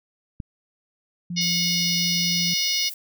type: click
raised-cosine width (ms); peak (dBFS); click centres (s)
5; -19; 0.402
type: tone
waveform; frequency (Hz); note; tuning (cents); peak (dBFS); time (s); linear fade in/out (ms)
sine; 174.61; F3; 0; -27; 1.3-2.54; 5
type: harmonic tone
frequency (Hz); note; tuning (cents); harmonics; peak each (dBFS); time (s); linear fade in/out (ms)
726; F#5; -33; 3 / 4 / 5 / 6 / 7 / 8; -30 / -29 / -30 / -29 / -25 / -29; 1.36-2.9; 20
type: noise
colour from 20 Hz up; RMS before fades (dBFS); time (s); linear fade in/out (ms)
violet; -36; 1.41-2.94; 2
effects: none